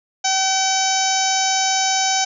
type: harmonic tone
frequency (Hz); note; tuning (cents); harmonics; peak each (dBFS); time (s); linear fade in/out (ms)
765; G5; -42; 1 / 2 / 3 / 4 / 5 / 6 / 7 / 8 / 9; -20 / -28 / -28 / -28 / -29 / -30 / -25 / -22 / -27; 0.24-2.25; 10
effects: none